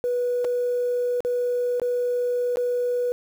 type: tone with dropouts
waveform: sine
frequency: 489.6 Hz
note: B4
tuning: 15 cents flat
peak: -20 dBFS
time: 0.04-3.12 s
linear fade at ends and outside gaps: 0 ms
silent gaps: 0.445-0.449 / 1.205-1.249 / 1.798-1.817 / 2.558-2.571 s
effects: tanh soft clip ceiling -16 dBFS + 8-bit